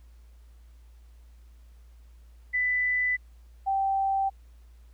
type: tone pair in turn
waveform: sine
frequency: 1993 / 779.6 Hz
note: B6 / G5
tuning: +15 / -10 cents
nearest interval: octave + major third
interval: 1625 cents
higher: first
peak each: -23 dBFS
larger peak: neither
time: 2.53-3.17 / 3.66-4.3 s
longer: neither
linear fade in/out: 20 ms
effects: added 58 Hz sine -49 dBFS peak until 4.93 s + pink hiss -68 dBFS RMS until 4.93 s